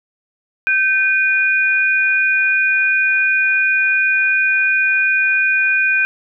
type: tone pair together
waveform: sine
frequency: 1550.2 / 2453 Hz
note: G6 / D#7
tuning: -20 / -25 cents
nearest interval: minor sixth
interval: 795 cents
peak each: -15 dBFS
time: 0.67-6.05 s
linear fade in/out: 0 ms
effects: none

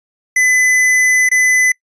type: tone with dropouts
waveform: square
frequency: 2010 Hz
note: B6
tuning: 30 cents sharp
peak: -10 dBFS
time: 0.36-1.72 s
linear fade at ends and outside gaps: 5 ms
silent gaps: 1.29-1.314 s
effects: noise-tail reverb RT60 0.1 s tail -24 dB re dry + resampled to 22050 Hz

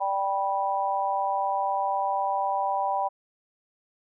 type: chord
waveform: sine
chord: G major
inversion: second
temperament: just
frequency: 588 / 784 / 980 Hz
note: D5 / G5 / B5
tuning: +2 / 0 / -14 cents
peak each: -32 / -26 / -28 dBFS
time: 0-3.09 s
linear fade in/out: 20 ms
effects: none

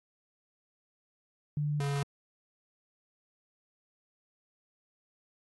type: tone pair in turn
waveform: sine / square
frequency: 147.8 / 141.33 Hz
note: D3 / C#3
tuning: +11 / +34 cents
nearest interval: minor second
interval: 77 cents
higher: first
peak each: -28 / -30 dBFS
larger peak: first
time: 1.57-1.8 / 1.8-2.03 s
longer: neither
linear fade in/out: 2 ms
effects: AAC 32 kbps

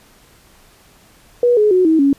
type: tone with pitch steps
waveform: sine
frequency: 485 / 422.2 / 367.6 / 320 / 278.6 Hz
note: B4 / G#4 / F#4 / D#4 / C#4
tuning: -31 / +29 / -11 / +49 / +9 cents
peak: -9 dBFS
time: 1.43-2.13 s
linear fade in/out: 2 ms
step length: 140 ms
effects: pink hiss -49 dBFS RMS until 2.18 s + resampled to 32000 Hz

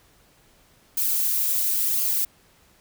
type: noise with flanger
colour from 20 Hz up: violet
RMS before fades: -23 dBFS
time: 0.97-2.25 s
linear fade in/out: 5 ms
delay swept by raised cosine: 0.52 to 4.32 ms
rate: 0.95 Hz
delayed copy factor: -0.5
effects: pink hiss -58 dBFS RMS until 2.8 s

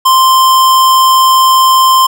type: tone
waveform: square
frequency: 1045 Hz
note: C6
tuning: 2 cents flat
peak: -5 dBFS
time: 0.05-2.07 s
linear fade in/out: 10 ms
effects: none

